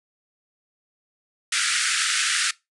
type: band-pass noise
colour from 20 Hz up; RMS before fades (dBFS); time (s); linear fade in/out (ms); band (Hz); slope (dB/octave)
pink; -23; 1.52-2.51; 5; 1300 to 10000; 96
effects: noise-tail reverb RT60 0.2 s tail -21 dB re dry